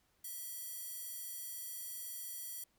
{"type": "tone with high-pass filter", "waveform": "square", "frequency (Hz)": 651, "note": "E5", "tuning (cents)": -22, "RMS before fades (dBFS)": -45, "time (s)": [0.24, 2.64], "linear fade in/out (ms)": 5, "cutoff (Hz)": 11000, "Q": 0.56, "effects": ["pink hiss -75 dBFS RMS until 2.78 s"]}